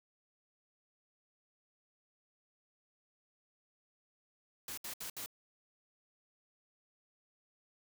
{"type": "noise bursts", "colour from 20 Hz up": "white", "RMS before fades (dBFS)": -43, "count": 4, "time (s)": [4.68, 5.261], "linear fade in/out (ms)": 2, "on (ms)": 95, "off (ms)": 67, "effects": []}